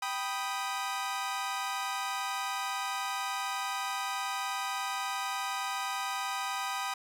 sawtooth chord, G augmented, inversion none, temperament equal, 784 / 987.8 / 1244.5 Hz, G5 / B5 / D#6, 0 / 0 / 0 cents, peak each -33 dBFS, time 0.02-6.94 s, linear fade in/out 5 ms, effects low-pass 11000 Hz 12 dB/octave + 9-bit

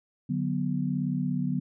sine chord, B minor, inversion first, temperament just, 148.16 / 185.21 / 246.9 Hz, D3 / F#3 / B3, +16 / +2 / 0 cents, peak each -30 dBFS, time 0.29-1.6 s, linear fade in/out 10 ms, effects none

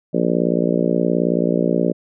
harmonic tone, 58.8 Hz, A#1, 16 cents sharp, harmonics 3 / 4 / 5 / 6 / 7 / 8 / 9 / 10, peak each -21 / -22 / -23 / -24 / -24 / -25 / -26 / -26 dBFS, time 0.13-1.93 s, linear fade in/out 20 ms, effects none

